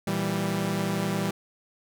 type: chord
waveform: sawtooth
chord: E diminished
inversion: second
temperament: equal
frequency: 116.54 / 164.81 / 196 Hz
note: Bb2 / E3 / G3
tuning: 0 / 0 / 0 cents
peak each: -30 / -26 / -24 dBFS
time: 0.07-1.31 s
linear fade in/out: 5 ms
effects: none